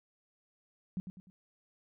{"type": "tone with echo", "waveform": "sine", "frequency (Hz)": 185, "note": "F#3", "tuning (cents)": 0, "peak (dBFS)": -32, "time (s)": [0.97, 1], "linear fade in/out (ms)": 0, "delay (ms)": 100, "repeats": 3, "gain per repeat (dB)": -8, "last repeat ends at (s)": 1.3, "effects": []}